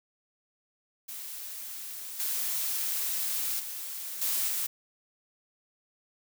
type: noise with level steps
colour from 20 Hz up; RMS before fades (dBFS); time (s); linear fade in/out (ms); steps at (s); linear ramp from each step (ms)
blue; -40 / -31 / -38 / -29 / -31; 1.08-4.67; 10; 2.19 / 3.59 / 4.21 / 4.47; 10
effects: none